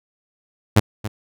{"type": "tone with echo", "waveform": "sawtooth", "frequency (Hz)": 106.1, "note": "G#2", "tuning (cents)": 38, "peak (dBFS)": -5, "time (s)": [0.76, 0.8], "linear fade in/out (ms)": 10, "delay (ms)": 280, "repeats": 1, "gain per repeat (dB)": -14, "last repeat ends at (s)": 1.08, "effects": []}